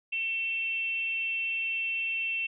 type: tone with frequency modulation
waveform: sine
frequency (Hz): 2691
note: E7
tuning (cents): +35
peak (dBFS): -28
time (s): 0.12-2.47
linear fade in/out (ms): 10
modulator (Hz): 461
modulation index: 0.33
effects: none